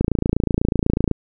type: click train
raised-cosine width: 3 ms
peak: -4 dBFS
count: 32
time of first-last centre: 0.01-1.113 s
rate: 28.1 Hz
effects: none